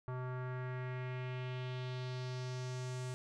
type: tone with low-pass filter sweep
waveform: square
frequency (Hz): 127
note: B2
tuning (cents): +49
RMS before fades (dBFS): -41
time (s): 0.08-3.14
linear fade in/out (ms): 0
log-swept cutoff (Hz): 1200 to 8300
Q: 2.1
effects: none